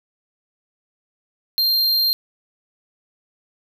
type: tone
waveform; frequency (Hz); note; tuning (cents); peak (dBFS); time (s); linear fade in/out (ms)
square; 4186; C8; 0; -16; 1.58-2.13; 0
effects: none